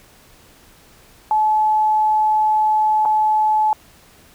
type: tone with dropouts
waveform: sine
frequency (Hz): 860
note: A5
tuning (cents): -40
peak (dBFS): -13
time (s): 1.31-3.73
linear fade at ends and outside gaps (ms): 1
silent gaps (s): 3.052-3.057
effects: pink hiss -49 dBFS RMS until 4.34 s